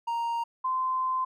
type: tone pair in turn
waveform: triangle / sine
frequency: 932.3 / 1034.3 Hz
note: A#5 / C6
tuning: 0 / -20 cents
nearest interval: major second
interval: 180 cents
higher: second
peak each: -25 dBFS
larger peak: neither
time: 0.07-0.44 / 0.64-1.25 s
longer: second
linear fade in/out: 10 ms
effects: none